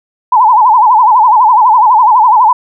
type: tone with vibrato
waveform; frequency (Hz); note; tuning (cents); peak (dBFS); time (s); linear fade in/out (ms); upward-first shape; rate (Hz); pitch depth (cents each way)
sine; 927; A#5; -10; -3; 0.32-2.53; 5; sine; 12; 170
effects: none